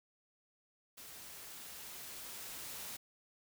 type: noise with level ramp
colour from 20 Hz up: white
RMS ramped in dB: -52 to -45 dBFS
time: 0.97-2.97 s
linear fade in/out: 10 ms
effects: none